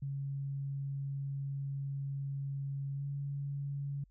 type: tone with pitch glide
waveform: sine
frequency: 138.59 to 140.85 Hz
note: C#3 to C#3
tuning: 0 to +28 cents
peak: -35 dBFS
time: 0.02-4.04 s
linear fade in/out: 5 ms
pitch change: +28 cents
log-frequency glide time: 2.94-3.04 s
effects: added 47 Hz sine -62 dBFS peak until 4.1 s